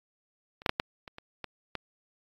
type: clicks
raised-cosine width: 0.3 ms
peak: -30 / -9 / -8 / -10 / -27 / -27 / -20 / -17 dBFS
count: 8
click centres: 0.619 / 0.662 / 0.694 / 0.799 / 1.078 / 1.184 / 1.443 / 1.753 s
effects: AAC 32 kbps